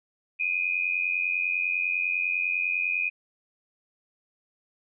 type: tone pair together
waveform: sine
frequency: 2430 / 2520 Hz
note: D#7 / D#7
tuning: -42 / +21 cents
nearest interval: minor second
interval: 63 cents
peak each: -27 dBFS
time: 0.39-3.1 s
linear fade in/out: 20 ms
effects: none